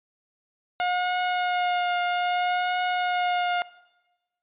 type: tone with vibrato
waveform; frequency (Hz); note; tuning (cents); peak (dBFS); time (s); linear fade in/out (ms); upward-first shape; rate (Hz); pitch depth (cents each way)
sawtooth; 717; F5; +45; -19; 0.8-3.62; 0; triangle; 0.62; 21
effects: noise-tail reverb RT60 1.0 s tail -19 dB re dry + resampled to 8000 Hz